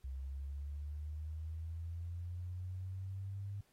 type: linear sweep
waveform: sine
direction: up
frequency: 65.41 to 100.8 Hz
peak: -40 dBFS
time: 0.04-3.61 s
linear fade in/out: 5 ms
effects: pink hiss -74 dBFS RMS until 3.72 s + AAC 48 kbps